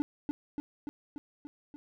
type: tone with echo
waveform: triangle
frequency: 291.7 Hz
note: D4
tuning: 12 cents flat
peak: -24 dBFS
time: 0-0.02 s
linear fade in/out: 0 ms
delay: 290 ms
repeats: 6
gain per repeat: -3 dB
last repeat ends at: 1.76 s
effects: none